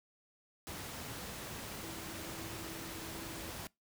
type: tone in noise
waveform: sine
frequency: 327.8 Hz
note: E4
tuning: 10 cents flat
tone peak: -50 dBFS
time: 1.83-3.5 s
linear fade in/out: 0 ms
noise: pink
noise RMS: -44 dBFS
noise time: 0.67-3.67 s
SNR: -9 dB
effects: noise-tail reverb RT60 0.2 s tail -24 dB re dry + high-pass 60 Hz 12 dB/octave